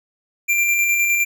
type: tone with tremolo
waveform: square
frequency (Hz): 2372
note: D7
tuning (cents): +17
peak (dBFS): -15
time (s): 0.48-1.25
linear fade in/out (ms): 20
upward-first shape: square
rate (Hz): 9.7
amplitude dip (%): 25
effects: none